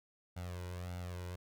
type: tone with flanger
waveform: sawtooth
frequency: 89.2 Hz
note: F2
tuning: 37 cents sharp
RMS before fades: -43 dBFS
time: 0.36-1.36 s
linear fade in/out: 10 ms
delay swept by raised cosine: 1.4 to 2.06 ms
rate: 1.7 Hz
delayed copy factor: +0.7
effects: none